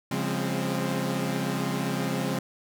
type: chord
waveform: sawtooth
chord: Db major seventh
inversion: none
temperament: equal with one note detuned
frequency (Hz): 138.59 / 174.61 / 204.1 / 261.6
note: Db3 / F3 / Ab3 / C4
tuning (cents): 0 / 0 / -30 / 0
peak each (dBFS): -28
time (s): 0.11-2.39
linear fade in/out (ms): 5
effects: none